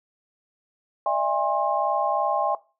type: tone cluster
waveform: sine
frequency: 601 / 664 / 813 / 1065 Hz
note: D5 / E5 / G#5 / C6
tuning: +40 / +12 / -37 / +30 cents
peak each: -28 / -26 / -24 / -26 dBFS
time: 1.06-2.55 s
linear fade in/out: 2 ms
effects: noise-tail reverb RT60 0.3 s tail -19 dB re dry